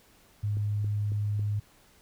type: tone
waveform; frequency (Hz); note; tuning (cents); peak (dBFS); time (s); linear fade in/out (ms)
sine; 103.83; G#2; 0; -26; 0.43-1.6; 10
type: click train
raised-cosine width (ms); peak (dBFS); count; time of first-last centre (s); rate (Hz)
3; -30; 4; 0.57-1.394; 3.64
effects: pink hiss -60 dBFS RMS until 2.01 s